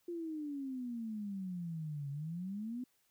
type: exponential two-way sweep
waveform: sine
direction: down then up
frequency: 351 to 138.59 to 256.3 Hz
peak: -38 dBFS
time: 0.08-2.84 s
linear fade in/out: 5 ms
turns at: 2.1 s
effects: white hiss -75 dBFS RMS until 3.1 s